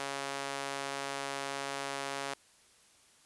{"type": "tone with high-pass filter", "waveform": "sawtooth", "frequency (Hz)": 138.59, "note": "C#3", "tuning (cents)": 0, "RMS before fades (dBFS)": -38, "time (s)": [0, 2.34], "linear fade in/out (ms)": 0, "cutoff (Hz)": 610, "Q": 0.72, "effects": ["white hiss -63 dBFS RMS until 3.25 s", "resampled to 24000 Hz"]}